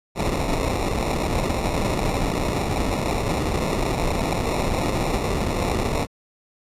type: noise with sample-and-hold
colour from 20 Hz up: pink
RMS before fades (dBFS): -23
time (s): 0.15-6.07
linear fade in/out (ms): 50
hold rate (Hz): 1575
effects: low-pass 11000 Hz 12 dB/octave

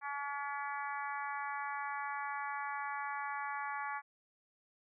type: harmonic tone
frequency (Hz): 284.1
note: C#4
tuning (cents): +43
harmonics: 3 / 4 / 5 / 6 / 7 / 8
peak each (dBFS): -41 / -42 / -46 / -45 / -48 / -51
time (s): 0.01-4.02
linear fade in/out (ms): 50
effects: none

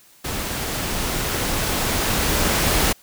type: noise with level ramp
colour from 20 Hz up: pink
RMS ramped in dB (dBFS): -27 to -18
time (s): 0.24-2.93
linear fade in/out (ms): 10
effects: white hiss -52 dBFS RMS until 3.02 s

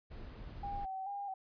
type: noise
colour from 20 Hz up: brown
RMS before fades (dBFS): -46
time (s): 0.1-0.86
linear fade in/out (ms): 20
type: tone with vibrato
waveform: sine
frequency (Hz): 784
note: G5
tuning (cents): 0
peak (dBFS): -38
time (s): 0.63-1.34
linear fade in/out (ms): 5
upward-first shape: square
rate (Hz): 2.3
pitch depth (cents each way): 46
effects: resampled to 11025 Hz

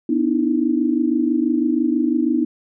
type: tone cluster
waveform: sine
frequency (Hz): 248 / 297.6 / 323.7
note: B3 / D4 / E4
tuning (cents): +7 / +23 / -31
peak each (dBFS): -20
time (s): 0.09-2.45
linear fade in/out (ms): 5
effects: none

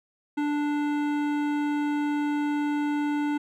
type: tone with hard clipping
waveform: sine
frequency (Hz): 293.7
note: D4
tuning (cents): 0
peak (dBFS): -26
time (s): 0.37-3.38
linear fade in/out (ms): 10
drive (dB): 15
effects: none

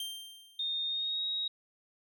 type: tone with exponential decay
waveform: 45% pulse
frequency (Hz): 3160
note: G7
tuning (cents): +13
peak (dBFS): -34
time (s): 0-0.92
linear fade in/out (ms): 2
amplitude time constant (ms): 200
type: tone with pitch glide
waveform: sine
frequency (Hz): 3670 to 3791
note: A#7 to A#7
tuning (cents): -28 to +28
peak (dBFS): -31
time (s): 0.59-1.48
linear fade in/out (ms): 5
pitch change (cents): +56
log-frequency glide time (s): 0.86-1.24
effects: none

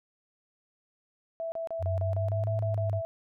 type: tone bursts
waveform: sine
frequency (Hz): 659.3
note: E5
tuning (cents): 0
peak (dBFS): -31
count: 11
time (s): 1.4-3.05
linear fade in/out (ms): 0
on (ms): 120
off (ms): 33
type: exponential two-way sweep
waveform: sine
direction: up then down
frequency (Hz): 89.5 to 107.1 to 100.1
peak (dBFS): -27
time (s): 1.79-3.02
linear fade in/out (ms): 50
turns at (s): 2.55
effects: none

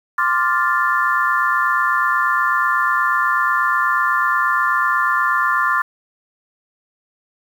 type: chord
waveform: sine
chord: D minor seventh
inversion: third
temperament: equal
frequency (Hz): 1046.5 / 1174.7 / 1396.9 / 1760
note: C6 / D6 / F6 / A6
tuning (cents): 0 / 0 / 0 / 0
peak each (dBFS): -20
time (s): 0.18-5.82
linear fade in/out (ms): 5
effects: 7-bit

